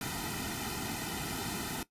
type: noise with comb filter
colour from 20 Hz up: pink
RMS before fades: -37 dBFS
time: 0.01-1.83 s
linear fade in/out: 2 ms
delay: 1.8 ms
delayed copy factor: -1
effects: noise-tail reverb RT60 0.1 s tail -17 dB re dry + resampled to 32000 Hz